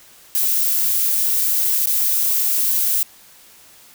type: noise with dropouts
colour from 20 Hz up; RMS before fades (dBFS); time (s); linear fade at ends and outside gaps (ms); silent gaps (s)
violet; -18; 0.35-3.03; 0; 1.858-1.871
effects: white hiss -47 dBFS RMS until 3.94 s